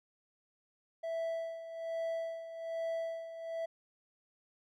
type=tone with tremolo; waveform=triangle; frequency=659 Hz; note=E5; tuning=1 cent flat; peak=-31 dBFS; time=1.03-3.66 s; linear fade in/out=10 ms; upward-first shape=sine; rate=1.2 Hz; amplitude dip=70%; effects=none